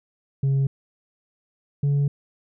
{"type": "tone pair in turn", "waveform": "sine", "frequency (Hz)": [136.6, 142.18], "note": ["C#3", "C#3"], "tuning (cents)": [-25, 44], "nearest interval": "minor second", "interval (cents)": 69, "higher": "second", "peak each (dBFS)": -15, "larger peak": "neither", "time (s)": [[0.43, 0.67], [1.83, 2.08]], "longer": "second", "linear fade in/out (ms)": 5, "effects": ["tanh soft clip ceiling -17 dBFS"]}